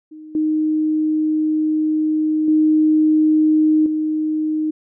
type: tone with level steps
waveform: sine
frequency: 309.9 Hz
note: D#4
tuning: 7 cents flat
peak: -34 / -15 / -11 / -17 dBFS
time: 0.11-4.71 s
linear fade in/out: 10 ms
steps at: 0.35 / 2.48 / 3.86 s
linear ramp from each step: 2 ms
effects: none